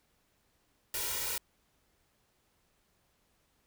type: noise with comb filter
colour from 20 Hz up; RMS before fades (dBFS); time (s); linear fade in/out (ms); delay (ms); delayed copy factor
white; -35; 0.94-1.38; 2; 2.1; +0.95
effects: pink hiss -73 dBFS RMS until 3.66 s